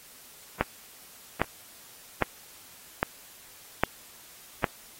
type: click train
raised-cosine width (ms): 0.5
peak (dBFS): -7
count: 6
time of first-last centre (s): 0.61-4.642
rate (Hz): 1.24
effects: white hiss -51 dBFS RMS until 4.99 s + AAC 48 kbps